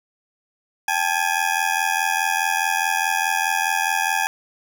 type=ring-modulated tone; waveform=20% pulse; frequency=830 Hz; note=G#5; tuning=1 cent flat; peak=-11 dBFS; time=0.88-4.27 s; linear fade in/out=0 ms; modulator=42.4 Hz; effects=none